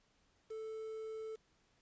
triangle tone with quantisation, 440 Hz, A4, in tune, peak -40 dBFS, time 0.5-1.36 s, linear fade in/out 10 ms, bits 10, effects pink hiss -74 dBFS RMS until 1.81 s + resampled to 16000 Hz

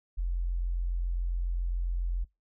sine tone, 43.65 Hz, F1, in tune, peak -27 dBFS, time 0.17-2.25 s, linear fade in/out 20 ms, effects noise-tail reverb RT60 0.2 s tail -23 dB re dry

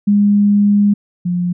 sine tone pair in turn, 204.4 / 177 Hz, G#3 / F3, -27 / +23 cents, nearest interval major second, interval 250 cents, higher first, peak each -8 / -14 dBFS, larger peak first, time 0.07-0.94 / 1.25-1.53 s, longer first, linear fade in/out 10 ms, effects none

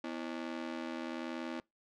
sawtooth ring-modulated tone, 288.5 Hz, D4, 31 cents flat, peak -31 dBFS, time 0.04-1.6 s, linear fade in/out 0 ms, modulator 40.5 Hz, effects noise-tail reverb RT60 0.2 s tail -25 dB re dry + low-pass 4000 Hz 12 dB/octave

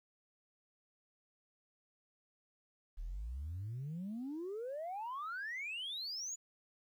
sine exponential sweep, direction up, 36.09 to 7040 Hz, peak -38 dBFS, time 2.97-6.36 s, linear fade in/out 20 ms, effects tanh soft clip ceiling -37 dBFS + 12-bit

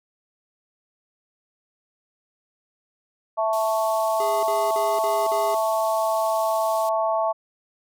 sine chord, A major, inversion second, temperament equal, 659.3 / 880 / 1108.7 Hz, E5 / A5 / C#6, 0 / 0 / 0 cents, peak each -22 / -25 / -27 dBFS, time 3.37-7.33 s, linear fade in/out 20 ms
white band-pass noise, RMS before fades -40 dBFS, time 3.53-6.89 s, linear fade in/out 0 ms, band 3000 to 15000 Hz, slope 24 dB/octave
square tone bursts, 410 Hz, G#4, 22 cents flat, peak -29 dBFS, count 5, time 4.2-5.546 s, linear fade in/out 2 ms, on 230 ms, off 49 ms
effects none

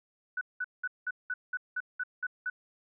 sine tone bursts, 1488 Hz, F#6, 9 cents sharp, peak -30 dBFS, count 10, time 0.37-2.5 s, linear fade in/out 5 ms, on 42 ms, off 190 ms, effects none

